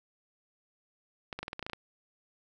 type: clicks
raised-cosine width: 0.3 ms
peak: -21 dBFS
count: 10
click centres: 1.328 / 1.39 / 1.43 / 1.481 / 1.531 / 1.594 / 1.627 / 1.665 / 1.698 / 1.733 s
effects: none